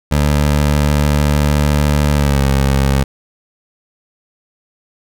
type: tone with pitch glide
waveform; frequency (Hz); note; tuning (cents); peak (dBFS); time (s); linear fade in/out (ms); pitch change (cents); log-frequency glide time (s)
20% pulse; 73.42 to 68.11; D2 to C#2; 0 to -30; -6; 0.11-3.04; 10; -130; 2.13-2.45
effects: none